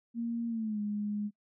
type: tone with pitch glide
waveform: sine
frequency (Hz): 233.1 to 207.7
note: A#3 to G#3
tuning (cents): 0 to 0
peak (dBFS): -31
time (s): 0.14-1.31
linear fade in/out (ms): 50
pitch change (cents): -200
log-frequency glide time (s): 0.48-0.8
effects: noise-tail reverb RT60 0.1 s tail -26 dB re dry